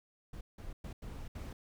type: noise bursts at uneven times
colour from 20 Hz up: brown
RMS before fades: -44 dBFS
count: 5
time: 0.33-0.41 / 0.58-0.73 / 0.84-0.93 / 1.02-1.28 / 1.35-1.53 s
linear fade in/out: 5 ms
effects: none